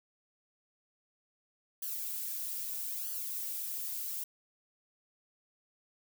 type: noise with flanger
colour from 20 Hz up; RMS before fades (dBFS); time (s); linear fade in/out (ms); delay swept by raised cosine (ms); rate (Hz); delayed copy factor
violet; -38; 1.82-4.24; 5; 0.65 to 3.35; 0.78; +0.85
effects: none